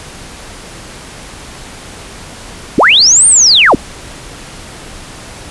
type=linear two-way sweep; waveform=sine; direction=up then down; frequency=163 to 9060 to 163 Hz; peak=-3 dBFS; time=2.78-3.75 s; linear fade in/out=2 ms; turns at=3.27 s; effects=pink hiss -30 dBFS RMS until 5.5 s + resampled to 24000 Hz